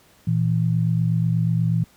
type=tone pair together; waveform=sine; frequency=116.54 / 164.81 Hz; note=A#2 / E3; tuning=0 / 0 cents; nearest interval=tritone; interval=600 cents; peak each=-20 dBFS; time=0.27-1.84 s; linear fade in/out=5 ms; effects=pink hiss -55 dBFS RMS until 1.96 s + high-pass 60 Hz 12 dB/octave